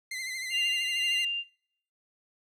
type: tone with vibrato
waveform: sawtooth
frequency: 2057 Hz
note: C7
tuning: 30 cents flat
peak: -30 dBFS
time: 0.11-1.25 s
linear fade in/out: 5 ms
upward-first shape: triangle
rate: 13 Hz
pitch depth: 59 cents each way
type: tone with tremolo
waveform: sine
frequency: 2794 Hz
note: F7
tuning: in tune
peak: -25 dBFS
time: 0.5-1.44 s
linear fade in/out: 50 ms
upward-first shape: sine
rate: 2 Hz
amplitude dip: 40%
effects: noise-tail reverb RT60 0.7 s tail -23 dB re dry + low-pass 11000 Hz 12 dB/octave